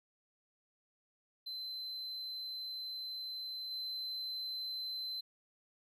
triangle tone with level steps, 4066 Hz, B7, 50 cents sharp, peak -39 / -37 dBFS, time 1.46-5.21 s, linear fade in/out 10 ms, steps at 3.71 s, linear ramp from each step 5 ms, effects none

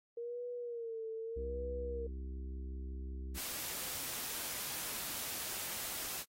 sine tone with vibrato, 466.2 Hz, A#4, in tune, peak -39 dBFS, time 0.17-2.07 s, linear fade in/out 5 ms, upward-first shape sine, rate 0.81 Hz, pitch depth 79 cents each way
harmonic tone, 65.41 Hz, C2, in tune, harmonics 1 / 3 / 4 / 5 / 6, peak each -40 / -55 / -57 / -56 / -58 dBFS, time 1.36-3.39 s, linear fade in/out 10 ms
white noise, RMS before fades -41 dBFS, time 3.34-6.25 s, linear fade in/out 50 ms
effects AAC 48 kbps

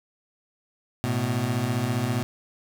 25% pulse beating tone pair, 110 / 125 Hz, A2 / B2, 0 / +21 cents, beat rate 15 Hz, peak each -24 / -22 dBFS, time 1.04-2.23 s, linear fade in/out 0 ms, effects none

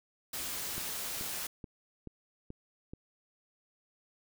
white noise, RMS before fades -38 dBFS, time 0.33-1.47 s, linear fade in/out 5 ms
click train, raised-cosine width 3 ms, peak -30 dBFS, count 6, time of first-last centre 0.78-2.935 s, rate 2.32 Hz
effects none

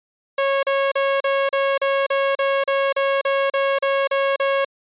sawtooth tone bursts, 549 Hz, C#5, 17 cents flat, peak -13 dBFS, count 15, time 0.38-4.648 s, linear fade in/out 5 ms, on 250 ms, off 37 ms, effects resampled to 8000 Hz

